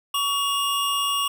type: tone pair together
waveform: square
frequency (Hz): 1124.7 / 2834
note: C#6 / F7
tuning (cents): +25 / +25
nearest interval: octave + major third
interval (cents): 1600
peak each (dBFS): -25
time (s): 0.14-1.28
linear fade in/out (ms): 5
effects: none